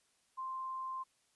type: tone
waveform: sine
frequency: 1047 Hz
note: C6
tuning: 1 cent sharp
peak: -38 dBFS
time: 0.37-1.04 s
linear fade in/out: 20 ms
effects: white hiss -74 dBFS RMS until 1.35 s + resampled to 24000 Hz